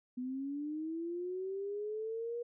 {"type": "linear sweep", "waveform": "sine", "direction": "up", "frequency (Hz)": [246.9, 480], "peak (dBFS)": -36, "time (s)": [0.17, 2.43], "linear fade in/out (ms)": 10, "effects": []}